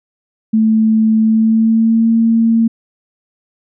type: tone with pitch glide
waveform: sine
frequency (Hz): 220 to 227.5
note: A3 to A#3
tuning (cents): 0 to -42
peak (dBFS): -8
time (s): 0.53-2.68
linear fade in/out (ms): 10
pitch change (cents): +58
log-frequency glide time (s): 1.2-2.11
effects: none